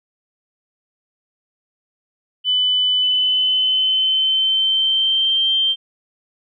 sine tone with pitch glide, 3000 to 3149 Hz, F#7 to G7, +23 to +7 cents, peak -14 dBFS, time 2.44-5.76 s, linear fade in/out 50 ms, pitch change +84 cents, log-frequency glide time 2.99-5.43 s, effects none

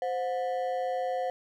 triangle ring-modulated tone, 622.3 Hz, D#5, in tune, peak -23 dBFS, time 0.02-1.3 s, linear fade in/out 0 ms, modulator 102 Hz, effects none

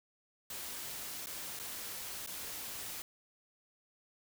white noise with dropouts, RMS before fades -43 dBFS, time 0.5-3.02 s, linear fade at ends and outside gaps 2 ms, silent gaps 1.26-1.269 / 1.591-1.597 / 2.263-2.273 s, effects none

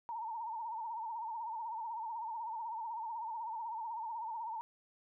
sine tone with vibrato, 908 Hz, A#5, 46 cents flat, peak -38 dBFS, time 0.09-4.61 s, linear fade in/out 0 ms, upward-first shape sine, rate 16 Hz, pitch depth 86 cents each way, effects none

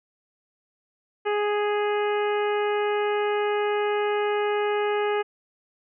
harmonic tone, 415.3 Hz, G#4, in tune, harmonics 1 / 2 / 3 / 4 / 5 / 6 / 7, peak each -23 / -29 / -33 / -35 / -37 / -39 / -40 dBFS, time 1.25-5.23 s, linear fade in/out 20 ms, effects none

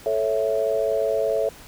sine chord, A major, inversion none, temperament equal, 440 / 554.4 / 659.3 Hz, A4 / C#5 / E5, 0 / 0 / 0 cents, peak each -24 dBFS, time 0.06-1.49 s, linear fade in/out 2 ms, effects pink hiss -45 dBFS RMS until 1.67 s

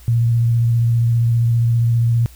sine tone with vibrato, 117 Hz, A#2, 7 cents sharp, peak -12 dBFS, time 0.08-2.26 s, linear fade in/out 0 ms, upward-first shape square, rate 15 Hz, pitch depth 15 cents each way, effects added 60 Hz sine -40 dBFS peak until 2.35 s + white hiss -48 dBFS RMS until 2.35 s

